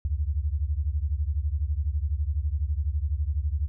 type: beating tone pair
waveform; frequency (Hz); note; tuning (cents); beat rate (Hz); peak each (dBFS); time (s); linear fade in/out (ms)
sine; 69.3 / 81.3; C#2 / E2; 0 / -23; 12; -26 / -28; 0.05-3.68; 0
effects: none